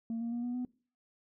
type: tone with pitch steps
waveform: sine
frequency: 228.5 / 233.4 / 238.5 / 243.6 / 248.9 Hz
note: A#3 / A#3 / A#3 / B3 / B3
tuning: -34 / +2 / +40 / -24 / +14 cents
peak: -31 dBFS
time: 0.1-0.65 s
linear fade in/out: 2 ms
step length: 110 ms
effects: noise-tail reverb RT60 0.4 s tail -23 dB re dry + tanh soft clip ceiling -31 dBFS